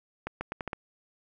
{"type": "accelerating click train", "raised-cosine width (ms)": 0.5, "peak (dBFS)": -18, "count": 6, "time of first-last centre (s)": [0.27, 0.732], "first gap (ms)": 140, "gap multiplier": 0.79, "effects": []}